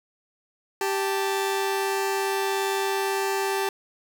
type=tone pair together; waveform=sawtooth; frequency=391.2 / 880 Hz; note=G4 / A5; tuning=-4 / 0 cents; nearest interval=octave + major second; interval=1404 cents; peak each=-21 / -25 dBFS; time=0.81-3.69 s; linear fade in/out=2 ms; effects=none